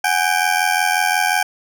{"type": "ring-modulated tone", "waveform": "20% pulse", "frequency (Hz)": 784, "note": "G5", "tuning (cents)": 0, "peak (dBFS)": -7, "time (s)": [0.04, 1.43], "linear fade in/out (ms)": 5, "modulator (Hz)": 42.8, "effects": []}